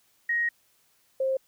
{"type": "tone pair in turn", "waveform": "sine", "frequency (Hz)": [1880, 530], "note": ["A#6", "C5"], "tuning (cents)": [14, 22], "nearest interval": "octave + minor seventh", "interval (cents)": 2192, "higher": "first", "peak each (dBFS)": -23, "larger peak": "neither", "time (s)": [[0.29, 0.49], [1.2, 1.37]], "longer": "first", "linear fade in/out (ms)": 5, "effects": ["white hiss -66 dBFS RMS until 1.47 s"]}